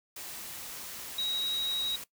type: tone in noise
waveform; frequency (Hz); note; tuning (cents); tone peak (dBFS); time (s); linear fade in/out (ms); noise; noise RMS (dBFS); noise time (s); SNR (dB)
sine; 3822; A#7; +43; -29; 1.18-1.96; 5; white; -42; 0.16-2.04; +10
effects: noise-tail reverb RT60 0.1 s tail -18 dB re dry